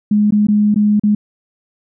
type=tone with dropouts; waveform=sine; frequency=208.9 Hz; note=G#3; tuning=10 cents sharp; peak=-9 dBFS; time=0.11-1.15 s; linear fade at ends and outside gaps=5 ms; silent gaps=0.308-0.322 / 0.47-0.484 / 0.744-0.759 / 0.997-1.035 s; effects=none